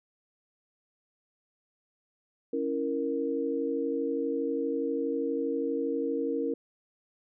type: chord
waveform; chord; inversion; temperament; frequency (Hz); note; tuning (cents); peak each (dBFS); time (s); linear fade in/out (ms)
sine; A# diminished; first; equal; 277.2 / 329.6 / 466.2; C#4 / E4 / A#4; 0 / 0 / 0; -32 / -34 / -30; 2.53-6.54; 5
effects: none